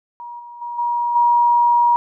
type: tone with level steps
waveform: sine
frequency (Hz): 954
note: A#5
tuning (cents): +40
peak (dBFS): -30 / -34 / -25 / -17 / -11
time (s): 0.2-1.96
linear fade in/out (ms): 0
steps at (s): 0.39 / 0.61 / 0.78 / 1.15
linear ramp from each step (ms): 10
effects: none